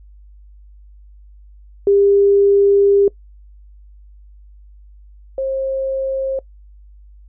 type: tone pair in turn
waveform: sine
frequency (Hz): 400.4 / 534.5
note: G4 / C5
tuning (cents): +37 / +37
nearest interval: perfect fourth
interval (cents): 500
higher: second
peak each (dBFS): -9 / -17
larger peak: first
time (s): 1.87-3.08 / 5.38-6.39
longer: first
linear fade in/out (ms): 2
effects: noise-tail reverb RT60 0.1 s tail -22 dB re dry + added 50 Hz sine -40 dBFS peak until 7.28 s